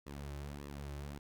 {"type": "tone with flanger", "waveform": "sawtooth", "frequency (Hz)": 71.3, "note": "C#2", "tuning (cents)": 49, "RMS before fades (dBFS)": -45, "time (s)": [0.06, 1.19], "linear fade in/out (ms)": 10, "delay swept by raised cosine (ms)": [1.3, 4.3], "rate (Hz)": 1.7, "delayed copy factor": -0.7, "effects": []}